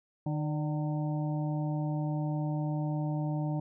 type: harmonic tone with a mistuned harmonic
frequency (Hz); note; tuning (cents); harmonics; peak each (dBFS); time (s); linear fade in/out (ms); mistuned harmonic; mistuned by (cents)
151.8; D#3; -42; 1 / 2 / 4 / 5 / 6; -30 / -36 / -42 / -44 / -46; 0.26-3.6; 5; 4; -46
effects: none